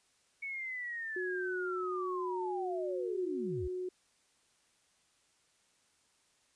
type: linear sweep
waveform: sine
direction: down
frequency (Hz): 2233 to 55.4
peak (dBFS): -37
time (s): 0.42-3.68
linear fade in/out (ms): 10
type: tone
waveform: sine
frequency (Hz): 365.9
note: F#4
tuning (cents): -19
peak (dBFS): -35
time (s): 1.16-3.89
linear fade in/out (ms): 5
effects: white hiss -71 dBFS RMS until 6.55 s + resampled to 22050 Hz